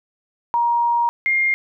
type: tone pair in turn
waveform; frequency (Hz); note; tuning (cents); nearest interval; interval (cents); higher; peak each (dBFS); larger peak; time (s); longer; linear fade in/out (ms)
sine; 945 / 2121; A#5 / C7; +23 / +23; octave + major second; 1400; second; -15; neither; 0.54-1.09 / 1.26-1.54; first; 0
effects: none